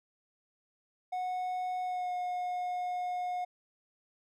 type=tone with pitch glide; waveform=triangle; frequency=733 to 721.2 Hz; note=F#5 to F#5; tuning=-16 to -45 cents; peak=-30 dBFS; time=1.12-3.45 s; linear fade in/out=10 ms; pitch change=-29 cents; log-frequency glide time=1.83-2.13 s; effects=none